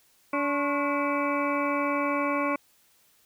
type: harmonic tone with a mistuned harmonic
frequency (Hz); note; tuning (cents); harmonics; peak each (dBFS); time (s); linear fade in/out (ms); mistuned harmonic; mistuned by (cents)
287.5; D4; -37; 1 / 2 / 3 / 4 / 5 / 7 / 8 / 9; -29 / -30 / -38 / -29 / -37 / -39 / -34 / -42; 0.33-2.56; 5; 4; -85
effects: white hiss -63 dBFS RMS until 3.25 s